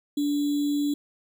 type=tone with sample-and-hold; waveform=sine; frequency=290 Hz; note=D4; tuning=22 cents flat; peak=-22 dBFS; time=0.17-0.94 s; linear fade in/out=5 ms; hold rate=3675 Hz; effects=none